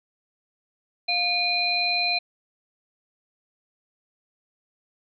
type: tone cluster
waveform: sine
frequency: 703 / 2433 / 4089 Hz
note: F5 / D#7 / C8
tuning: +11 / -39 / -41 cents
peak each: -29 / -25 / -24 dBFS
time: 1.08-2.19 s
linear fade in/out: 10 ms
effects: none

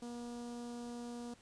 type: tone with notch filter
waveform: sawtooth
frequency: 239.3 Hz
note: A#3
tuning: 46 cents sharp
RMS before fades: -45 dBFS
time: 0.02-1.34 s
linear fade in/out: 5 ms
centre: 2100 Hz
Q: 0.56
effects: pink hiss -64 dBFS RMS until 1.41 s + resampled to 22050 Hz

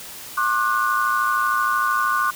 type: tone cluster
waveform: sine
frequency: 1075 / 1188 / 1472 Hz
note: C6 / D6 / F#6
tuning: +47 / +20 / -9 cents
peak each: -22 dBFS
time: 0.37-2.31 s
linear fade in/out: 10 ms
effects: white hiss -37 dBFS RMS until 2.35 s

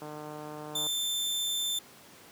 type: click train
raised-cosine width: 1 ms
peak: -28 dBFS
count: 129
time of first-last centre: 0.02-0.868 s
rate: 151 Hz
type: tone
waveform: sawtooth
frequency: 3552 Hz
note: A7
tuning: 16 cents sharp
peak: -26 dBFS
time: 0.75-1.79 s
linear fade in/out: 5 ms
effects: pink hiss -53 dBFS RMS until 2.31 s + high-pass 150 Hz 12 dB/octave

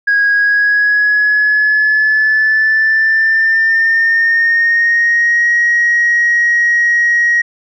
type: tone with pitch glide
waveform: sine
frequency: 1647 to 1891.9 Hz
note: G#6 to A#6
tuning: -15 to +25 cents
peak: -7 dBFS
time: 0.07-7.42 s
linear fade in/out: 10 ms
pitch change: +240 cents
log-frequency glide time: 0.32-5.5 s
effects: tanh soft clip ceiling -5 dBFS

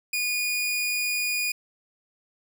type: tone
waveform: sawtooth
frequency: 2451 Hz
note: D#7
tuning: 27 cents flat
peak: -21 dBFS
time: 0.13-1.52 s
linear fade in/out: 5 ms
effects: none

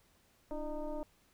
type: tone with frequency modulation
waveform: sine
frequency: 293.7 Hz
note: D4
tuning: in tune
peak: -36 dBFS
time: 0.51-1.03 s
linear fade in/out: 0 ms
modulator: 312 Hz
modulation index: 1.6
effects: pink hiss -69 dBFS RMS until 1.33 s

